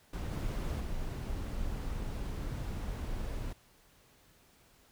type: noise with level steps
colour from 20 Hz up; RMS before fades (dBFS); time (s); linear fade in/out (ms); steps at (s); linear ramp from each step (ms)
brown; -36 / -34 / -37; 0.13-3.53; 5; 0.31 / 0.8; 10
effects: pink hiss -64 dBFS RMS until 4.91 s